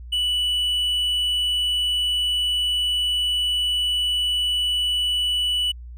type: tone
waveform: triangle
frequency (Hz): 2960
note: F#7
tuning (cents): 0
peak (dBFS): -18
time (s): 0.12-5.72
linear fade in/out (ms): 10
effects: added 60 Hz sine -35 dBFS peak until 5.97 s